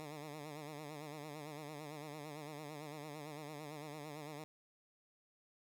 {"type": "tone with vibrato", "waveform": "10% pulse", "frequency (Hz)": 150, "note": "D3", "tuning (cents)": 37, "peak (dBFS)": -38, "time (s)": [0, 4.44], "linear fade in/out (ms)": 0, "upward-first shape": "sine", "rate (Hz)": 8.9, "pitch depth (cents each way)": 83, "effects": []}